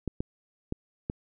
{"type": "clicks", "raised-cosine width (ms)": 3, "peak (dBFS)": -17, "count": 4, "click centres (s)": [0.077, 0.205, 0.724, 1.099], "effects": []}